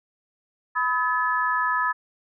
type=tone cluster; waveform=sine; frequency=998 / 1277 / 1719 Hz; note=B5 / D#6 / A6; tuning=+18 / +45 / -41 cents; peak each=-25 dBFS; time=0.75-1.93 s; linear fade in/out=20 ms; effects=none